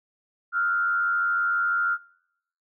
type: tone with frequency modulation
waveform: sine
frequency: 1396.9 Hz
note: F6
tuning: in tune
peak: -21 dBFS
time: 0.52-1.98 s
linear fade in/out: 50 ms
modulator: 86 Hz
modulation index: 0.66
effects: noise-tail reverb RT60 0.8 s tail -23 dB re dry